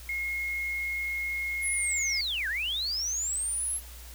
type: tone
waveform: sine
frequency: 2156 Hz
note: C#7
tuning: 49 cents flat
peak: -29 dBFS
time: 0.09-2.21 s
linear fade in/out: 2 ms
type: linear two-way sweep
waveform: sine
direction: down then up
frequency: 11380 to 1512 to 11380 Hz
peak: -28 dBFS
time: 1.61-3.81 s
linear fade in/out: 50 ms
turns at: 2.48 s
effects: added 60 Hz sine -44 dBFS peak until 4.14 s + white hiss -49 dBFS RMS until 4.14 s